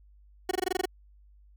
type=tone bursts; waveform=30% pulse; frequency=370 Hz; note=F#4; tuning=in tune; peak=-22 dBFS; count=9; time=0.49-0.856 s; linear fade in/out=5 ms; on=22 ms; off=21 ms; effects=added 50 Hz sine -54 dBFS peak until 1.56 s